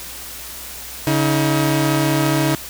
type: tone pair together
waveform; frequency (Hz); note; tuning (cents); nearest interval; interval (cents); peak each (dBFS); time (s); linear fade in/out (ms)
sawtooth; 141.88 / 318.5; C#3 / D#4; +41 / +41; octave + major second; 1400; -14; 1.07-2.55; 0
effects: added 60 Hz sine -43 dBFS peak until 2.69 s + white hiss -33 dBFS RMS until 2.69 s